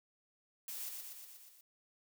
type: noise with echo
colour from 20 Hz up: blue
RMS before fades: -44 dBFS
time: 0.68-0.89 s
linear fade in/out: 2 ms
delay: 120 ms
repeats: 6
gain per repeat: -3 dB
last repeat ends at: 1.61 s
effects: none